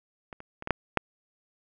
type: clicks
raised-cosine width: 0.5 ms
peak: -25 / -28 / -24 / -17 / -7 / -6 dBFS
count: 6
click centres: 0.328 / 0.404 / 0.624 / 0.674 / 0.707 / 0.973 s
effects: none